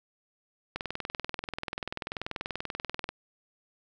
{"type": "click train", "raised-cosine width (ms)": 0.3, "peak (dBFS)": -17, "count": 49, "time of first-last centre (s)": [0.76, 3.09], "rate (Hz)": 20.6, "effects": []}